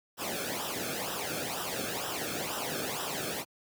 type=noise with flanger; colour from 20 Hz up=pink; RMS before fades=-35 dBFS; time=0.17-3.45 s; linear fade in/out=50 ms; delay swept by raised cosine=0.45 to 1.05 ms; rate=2.1 Hz; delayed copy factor=-0.75; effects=high-pass 100 Hz 12 dB/octave